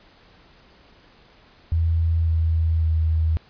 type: tone with pitch steps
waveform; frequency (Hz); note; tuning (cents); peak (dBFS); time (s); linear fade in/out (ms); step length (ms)
sine; 82.41 / 81.28 / 80.16; E2 / E2 / E2; 0 / -24 / -48; -17; 1.72-3.37; 0; 550
effects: pink hiss -53 dBFS RMS until 3.49 s + resampled to 11025 Hz